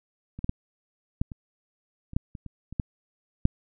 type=clicks; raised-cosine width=5 ms; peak=-26 / -16 / -12 / -12 / -25 / -28 / -11 / -26 / -26 / -26 / -13 / -6 dBFS; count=12; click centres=0.39 / 0.444 / 0.494 / 1.215 / 1.318 / 2.134 / 2.165 / 2.352 / 2.463 / 2.726 / 2.798 / 3.454 s; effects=none